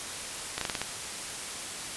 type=slowing click train; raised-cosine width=0.2 ms; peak=-12 dBFS; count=6; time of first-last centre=0.58-0.816 s; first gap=33 ms; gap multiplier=1.18; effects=white hiss -37 dBFS RMS until 1.96 s + resampled to 24000 Hz